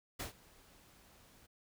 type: noise with ADSR envelope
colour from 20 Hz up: pink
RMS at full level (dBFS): -40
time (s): 0.19-1.47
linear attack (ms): 12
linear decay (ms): 120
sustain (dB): -23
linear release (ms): 16
effects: none